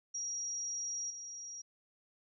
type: tone with level steps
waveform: sine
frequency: 5690 Hz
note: F8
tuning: 31 cents sharp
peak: -36 / -43 dBFS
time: 0.14-1.62 s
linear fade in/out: 10 ms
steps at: 1.1 s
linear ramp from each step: 5 ms
effects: none